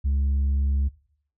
sine tone, 69.3 Hz, C#2, in tune, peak -17 dBFS, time 0.04-0.89 s, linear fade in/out 20 ms, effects noise-tail reverb RT60 0.6 s tail -20 dB re dry + tanh soft clip ceiling -19 dBFS

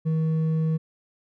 sine tone with hard clipping, 159.3 Hz, D#3, 41 cents sharp, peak -22 dBFS, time 0.05-0.78 s, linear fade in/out 20 ms, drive 4 dB, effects none

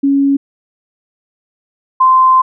sine tone pair in turn, 277.7 / 1038.2 Hz, C#4 / C6, +3 / -14 cents, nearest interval octave + major seventh, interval 2283 cents, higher second, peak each -8 / -5 dBFS, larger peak second, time 0.03-0.37 / 2-2.42 s, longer second, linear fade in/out 10 ms, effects none

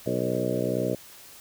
harmonic tone with a mistuned harmonic, 62 Hz, B1, 7 cents sharp, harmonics 2 / 3 / 4 / 5 / 6 / 7 / 8 / 9 / 10, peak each -33 / -33 / -33 / -33 / -33 / -33 / -33 / -33 / -33 dBFS, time 0.06-0.95 s, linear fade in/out 5 ms, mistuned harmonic 8, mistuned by -25 cents, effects white hiss -48 dBFS RMS until 1.4 s

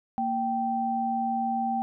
sine tone pair together, 231.7 / 780 Hz, A#3 / G5, -10 / -9 cents, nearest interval octave + major sixth, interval 2101 cents, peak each -30 / -26 dBFS, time 0.18-1.82 s, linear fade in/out 0 ms, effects none

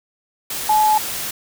sine tone in noise, 856 Hz, A5, 48 cents flat, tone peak -12 dBFS, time 0.69-0.98 s, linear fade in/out 5 ms, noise white, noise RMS -26 dBFS, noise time 0.5-1.31 s, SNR +11 dB, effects none

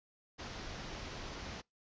pink low-pass noise, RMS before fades -45 dBFS, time 0.38-1.62 s, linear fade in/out 20 ms, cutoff 6300 Hz, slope 48 dB/octave, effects noise-tail reverb RT60 0.2 s tail -26 dB re dry + resampled to 16000 Hz

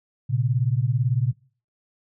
sine beating tone pair, 116.5 / 134.5 Hz, A#2 / C3, -1 / +48 cents, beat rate 18 Hz, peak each -22 dBFS, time 0.29-1.33 s, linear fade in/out 20 ms, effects noise-tail reverb RT60 0.4 s tail -21 dB re dry

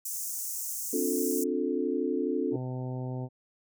pink high-pass noise, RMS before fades -35 dBFS, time 0.05-1.44 s, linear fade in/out 5 ms, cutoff 6100 Hz, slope 48 dB/octave
sine chord, D minor seventh, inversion third, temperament equal with one note detuned, 261.6 / 293.7 / 356.4 / 440 Hz, C4 / D4 / F4 / A4, 0 / 0 / +35 / 0 cents, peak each -32 dBFS, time 0.93-2.56 s, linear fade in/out 5 ms
harmonic tone, 127.7 Hz, C3, 42 cents flat, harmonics 1 / 2 / 3 / 4 / 5 / 6 / 7, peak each -33 / -39 / -43 / -45 / -47 / -49 / -50 dBFS, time 2.51-3.29 s, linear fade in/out 50 ms
effects none

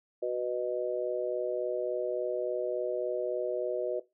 sine chord, B major, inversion second, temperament just, 370.4 / 493.9 / 617.4 Hz, F#4 / B4 / D#5, +2 / 0 / -14 cents, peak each -33 dBFS, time 0.22-4 s, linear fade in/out 10 ms, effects noise-tail reverb RT60 0.2 s tail -17 dB re dry

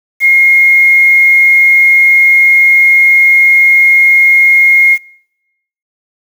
sine tone with quantisation, 2143 Hz, C7, 41 cents sharp, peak -3 dBFS, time 0.2-4.98 s, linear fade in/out 50 ms, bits 5, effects noise-tail reverb RT60 0.9 s tail -25 dB re dry

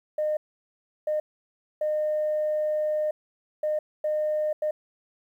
sine tone bursts at uneven times, 610 Hz, D#5, 34 cents flat, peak -22 dBFS, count 6, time 0.18-0.37 / 1.07-1.2 / 1.81-3.11 / 3.63-3.79 / 4.04-4.53 / 4.62-4.71 s, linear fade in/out 5 ms, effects tanh soft clip ceiling -19 dBFS + 10-bit

